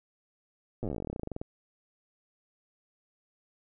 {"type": "slowing click train", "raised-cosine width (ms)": 2, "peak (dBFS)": -22, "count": 26, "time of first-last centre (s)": [0.83, 1.415], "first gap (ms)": 8, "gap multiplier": 1.08, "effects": []}